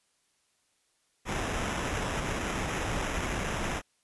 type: noise with sample-and-hold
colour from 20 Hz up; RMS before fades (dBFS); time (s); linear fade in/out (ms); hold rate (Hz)
pink; -32; 1.25-3.82; 50; 4410
effects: white hiss -72 dBFS RMS until 4.03 s + resampled to 24000 Hz